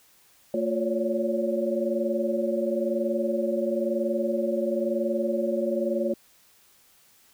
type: tone cluster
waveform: sine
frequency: 224.8 / 354.2 / 551 / 572 Hz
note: A3 / F4 / C#5 / D5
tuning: +37 / +24 / -11 / -46 cents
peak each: -29 dBFS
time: 0.54-6.14 s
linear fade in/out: 2 ms
effects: white hiss -59 dBFS RMS until 7.33 s